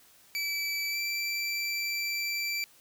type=tone with pitch glide; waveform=25% pulse; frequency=2310 to 2338 Hz; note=D7 to D7; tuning=-29 to -8 cents; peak=-26 dBFS; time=0.35-2.64 s; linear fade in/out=0 ms; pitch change=+21 cents; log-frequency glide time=0.91-0.97 s; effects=white hiss -59 dBFS RMS until 2.8 s